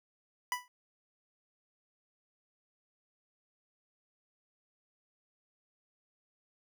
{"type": "tone with exponential decay", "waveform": "25% pulse", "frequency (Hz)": 987.8, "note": "B5", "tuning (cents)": 0, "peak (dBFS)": -24, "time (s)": [0.52, 0.68], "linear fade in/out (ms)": 1, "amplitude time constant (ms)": 34, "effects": []}